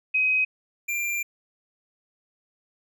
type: tone pair in turn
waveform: sine / square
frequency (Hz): 2525 / 2377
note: D#7 / D7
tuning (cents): +25 / +20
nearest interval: minor second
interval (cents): 105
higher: first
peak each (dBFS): -19 / -26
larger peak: first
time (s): 0.14-0.45 / 0.88-1.23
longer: second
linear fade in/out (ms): 10
effects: none